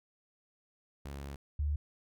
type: tone pair in turn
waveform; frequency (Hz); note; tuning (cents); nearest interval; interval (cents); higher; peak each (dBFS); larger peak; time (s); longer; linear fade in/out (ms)
sawtooth / sine; 69.8 / 73.57; C#2 / D2; +13 / +4; minor second; 91; second; -37 / -29; second; 1.05-1.36 / 1.59-1.76; first; 5
effects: none